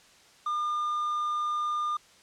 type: tone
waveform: triangle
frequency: 1207 Hz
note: D6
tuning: 47 cents sharp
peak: -25 dBFS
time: 0.46-1.97 s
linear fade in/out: 5 ms
effects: white hiss -57 dBFS RMS until 2.22 s + low-pass 7000 Hz 12 dB/octave